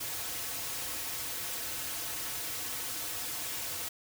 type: noise with comb filter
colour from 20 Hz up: white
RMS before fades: -37 dBFS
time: 0-3.89 s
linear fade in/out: 10 ms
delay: 5 ms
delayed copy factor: -1
effects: none